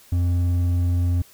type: tone with hard clipping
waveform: sine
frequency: 87.9 Hz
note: F2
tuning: 12 cents sharp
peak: -19 dBFS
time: 0.12-1.22 s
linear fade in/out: 5 ms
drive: 5 dB
effects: white hiss -51 dBFS RMS until 1.33 s